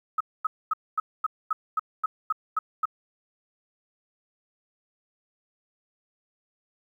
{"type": "tone bursts", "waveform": "sine", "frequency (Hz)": 1277, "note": "D#6", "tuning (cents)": 45, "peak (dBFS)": -21, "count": 11, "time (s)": [0.18, 2.855], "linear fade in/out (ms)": 5, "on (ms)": 25, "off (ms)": 240, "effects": ["10-bit"]}